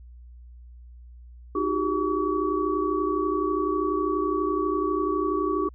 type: tone cluster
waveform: sine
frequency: 310 / 366.5 / 398.6 / 1136 Hz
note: D#4 / F#4 / G4 / C#6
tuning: -6 / -16 / +29 / +42 cents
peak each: -28 dBFS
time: 1.55-5.69 s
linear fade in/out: 5 ms
effects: added 60 Hz sine -43 dBFS peak until 5.74 s